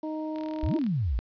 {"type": "harmonic tone", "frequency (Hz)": 311.1, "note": "D#4", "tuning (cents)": 0, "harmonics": [1, 2, 3], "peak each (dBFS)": [-31, -37, -41], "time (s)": [0.03, 0.79], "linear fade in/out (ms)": 5}
{"type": "click train", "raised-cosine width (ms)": 0.2, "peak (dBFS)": -28, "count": 21, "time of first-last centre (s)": [0.36, 0.865], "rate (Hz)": 39.6}
{"type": "exponential two-way sweep", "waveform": "sine", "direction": "up then down", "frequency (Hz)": [50.2, 351.5, 50.2], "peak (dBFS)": -24, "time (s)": [0.63, 1.19], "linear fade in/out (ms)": 0, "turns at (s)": 0.76}
{"effects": ["resampled to 11025 Hz", "10-bit"]}